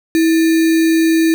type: tone with sample-and-hold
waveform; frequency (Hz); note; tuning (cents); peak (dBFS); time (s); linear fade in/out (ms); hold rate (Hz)
sine; 325.1; E4; -24; -9; 0.15-1.34; 0; 2100
effects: none

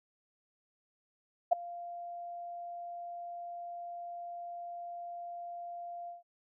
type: tone with ADSR envelope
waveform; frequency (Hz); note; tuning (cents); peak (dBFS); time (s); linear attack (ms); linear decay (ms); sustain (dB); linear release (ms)
sine; 695; F5; -9; -18; 1.51-6.23; 17; 7; -22; 150
effects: none

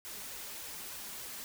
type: noise with flanger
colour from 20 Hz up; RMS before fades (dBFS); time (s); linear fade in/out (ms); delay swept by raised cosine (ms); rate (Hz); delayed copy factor
white; -44; 0.05-1.44; 0; 1.9 to 5.1; 3.4; +0.5
effects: none

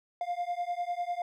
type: beating tone pair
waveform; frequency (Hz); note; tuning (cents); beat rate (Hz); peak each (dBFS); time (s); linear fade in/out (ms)
triangle; 698.5 / 708.5; F5 / F5; 0 / +25; 10; -32 / -32; 0.21-1.22; 2
effects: none

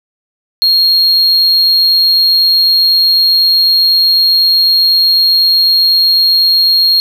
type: tone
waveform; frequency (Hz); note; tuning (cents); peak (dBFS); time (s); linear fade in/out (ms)
triangle; 4258; C8; +30; -5; 0.62-7; 0
effects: none

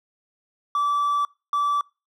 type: tone bursts at uneven times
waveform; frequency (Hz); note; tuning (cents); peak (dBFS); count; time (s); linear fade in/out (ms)
triangle; 1158; D6; -25; -17; 2; 0.75-1.25 / 1.53-1.81; 2
effects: noise-tail reverb RT60 0.3 s tail -26 dB re dry + tanh soft clip ceiling -13 dBFS

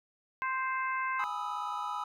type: harmonic tone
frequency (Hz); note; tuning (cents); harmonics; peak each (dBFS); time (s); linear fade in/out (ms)
523; C5; -1; 2 / 3 / 4 / 5; -32 / -36 / -38 / -45; 0.42-1.24; 0
type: chord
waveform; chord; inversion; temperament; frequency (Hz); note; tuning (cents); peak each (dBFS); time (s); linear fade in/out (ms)
triangle; E major seventh; first; equal with one note detuned; 830.6 / 987.8 / 1244.5 / 1302.6; G#5 / B5 / D#6 / E6; 0 / 0 / 0 / -21; -38 / -36 / -37 / -38; 1.19-2.04; 5
effects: none

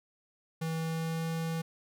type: tone with pitch glide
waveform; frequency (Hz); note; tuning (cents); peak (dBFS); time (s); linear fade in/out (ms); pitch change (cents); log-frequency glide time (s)
square; 162.1 to 163.61; E3 to E3; -29 to -13; -32; 0.61-1.62; 10; +16; 0.77-1.29
effects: none

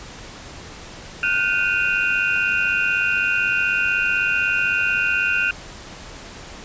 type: tone cluster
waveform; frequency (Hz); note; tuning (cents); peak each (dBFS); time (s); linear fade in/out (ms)
sine; 1435 / 1531 / 2482 / 2755; F6 / G6 / D#7 / F7; +47 / -41 / -5 / -24; -23; 1.23-5.51; 2
effects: pink hiss -38 dBFS RMS until 6.64 s + resampled to 16000 Hz

